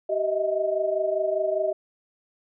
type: tone cluster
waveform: sine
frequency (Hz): 385.4 / 623 / 648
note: G4 / D#5 / E5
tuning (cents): -29 / +2 / -30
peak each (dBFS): -29 / -24 / -28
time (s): 0.09-1.73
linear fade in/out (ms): 10
effects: none